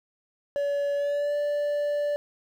triangle tone with pitch glide, 570 to 584 Hz, C#5 to D5, +48 to -10 cents, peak -22 dBFS, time 0.56-2.16 s, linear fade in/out 0 ms, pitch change +42 cents, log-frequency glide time 0.95-1.36 s, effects 9-bit

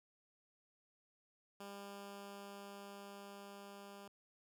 10% pulse tone with level ramp, 200 Hz, G3, 35 cents sharp, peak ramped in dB -40 to -44 dBFS, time 1.6-4.08 s, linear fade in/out 5 ms, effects none

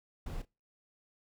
brown noise with echo, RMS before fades -39 dBFS, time 0.26-0.42 s, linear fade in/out 5 ms, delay 32 ms, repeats 1, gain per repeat -15 dB, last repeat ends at 0.452 s, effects noise-tail reverb RT60 0.3 s tail -26 dB re dry

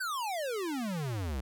square exponential sweep, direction down, 1580 to 60.6 Hz, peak -33 dBFS, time 0-1.41 s, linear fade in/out 10 ms, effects none

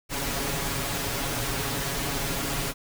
pink noise with comb filter, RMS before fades -29 dBFS, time 0.09-2.74 s, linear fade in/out 50 ms, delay 7.2 ms, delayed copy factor +0.75, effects none

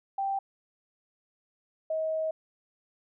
sine tone pair in turn, 784 / 634.7 Hz, G5 / D#5, 0 / +34 cents, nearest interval major third, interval 366 cents, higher first, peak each -27 dBFS, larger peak neither, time 0.18-0.39 / 1.9-2.31 s, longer second, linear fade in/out 5 ms, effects none

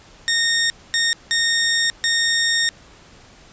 15% pulse tone bursts at uneven times, 1844 Hz, A#6, 19 cents flat, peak -10 dBFS, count 4, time 0.28-0.7 / 0.94-1.13 / 1.31-1.9 / 2.04-2.69 s, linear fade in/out 0 ms, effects pink hiss -47 dBFS RMS until 3.52 s + resampled to 16000 Hz

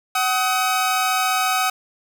sawtooth tone pair together, 753 / 1266.4 Hz, F#5 / D#6, +30 / +30 cents, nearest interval major sixth, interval 900 cents, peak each -17 dBFS, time 0.15-1.7 s, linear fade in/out 5 ms, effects none

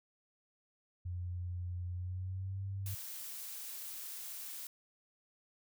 sine tone with pitch glide, 88.9 to 97.51 Hz, F2 to G2, +31 to -9 cents, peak -37 dBFS, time 1.05-2.95 s, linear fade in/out 10 ms, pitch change +160 cents, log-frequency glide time 1.91-2.64 s
blue noise, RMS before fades -45 dBFS, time 2.86-4.67 s, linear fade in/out 2 ms
effects none

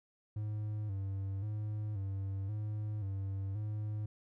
triangle tone with vibrato, 101.7 Hz, G#2, 36 cents flat, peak -33 dBFS, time 0.36-4.06 s, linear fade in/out 5 ms, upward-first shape square, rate 0.94 Hz, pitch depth 74 cents each way, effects none

